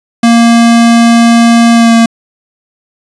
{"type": "tone with pitch glide", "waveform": "square", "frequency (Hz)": [232.9, 229.6], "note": ["A#3", "A#3"], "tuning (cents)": [-1, -26], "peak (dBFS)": -3, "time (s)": [0.23, 2.06], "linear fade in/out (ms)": 5, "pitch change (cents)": -25, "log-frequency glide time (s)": [1.73, 1.94], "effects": ["resampled to 22050 Hz"]}